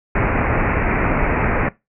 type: low-pass noise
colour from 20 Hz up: pink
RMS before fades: -18 dBFS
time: 0.15-1.69 s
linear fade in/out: 5 ms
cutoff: 2500 Hz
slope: 96 dB/octave
effects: noise-tail reverb RT60 0.2 s tail -20 dB re dry